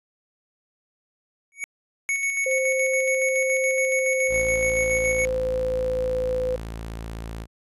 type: tone with exponential growth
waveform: square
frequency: 2238 Hz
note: C#7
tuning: 16 cents sharp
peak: -24 dBFS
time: 1.52-1.64 s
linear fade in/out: 0 ms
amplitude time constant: 25 ms
type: tone with tremolo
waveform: square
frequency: 2217 Hz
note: C#7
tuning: in tune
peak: -22 dBFS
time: 2.09-5.25 s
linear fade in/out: 0 ms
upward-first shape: square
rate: 7.1 Hz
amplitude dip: 40%
type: tone with pitch glide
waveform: sine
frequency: 523.3 to 508.1 Hz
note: C5 to B4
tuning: 0 to +49 cents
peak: -22 dBFS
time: 2.46-6.56 s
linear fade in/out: 5 ms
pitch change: -51 cents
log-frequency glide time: 3.78-6.42 s
type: tone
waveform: sawtooth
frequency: 55.9 Hz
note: A1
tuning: 28 cents sharp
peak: -28 dBFS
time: 4.28-7.47 s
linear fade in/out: 50 ms
effects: resampled to 32000 Hz